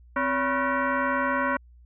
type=tone with frequency modulation; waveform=sine; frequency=261.6 Hz; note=C4; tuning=in tune; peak=-22 dBFS; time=0.16-1.57 s; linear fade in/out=5 ms; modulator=414 Hz; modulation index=3.8; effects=added 60 Hz sine -49 dBFS peak until 1.85 s